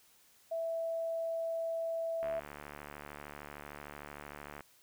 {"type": "tone", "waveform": "sine", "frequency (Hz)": 659.3, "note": "E5", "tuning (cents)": 0, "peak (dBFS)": -33, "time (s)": [0.51, 2.4], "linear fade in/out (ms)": 10}
{"type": "click train", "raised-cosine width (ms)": 0.5, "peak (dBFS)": -30, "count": 175, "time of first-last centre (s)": [2.23, 4.607], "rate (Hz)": 73.2}
{"effects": ["white hiss -65 dBFS RMS until 4.82 s"]}